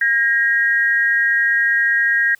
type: tone pair together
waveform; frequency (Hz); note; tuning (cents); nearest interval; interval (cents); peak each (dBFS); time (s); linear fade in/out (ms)
sine; 1619.8 / 1885; G#6 / A#6; -44 / +19; minor third; 263; -16; 0.01-2.35; 5
effects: white hiss -55 dBFS RMS until 2.39 s